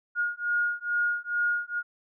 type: beating tone pair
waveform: sine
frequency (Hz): 1430 / 1432.3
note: F6 / F6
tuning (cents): +41 / +43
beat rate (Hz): 2.3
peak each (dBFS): -28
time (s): 0.15-1.83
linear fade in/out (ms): 50
effects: none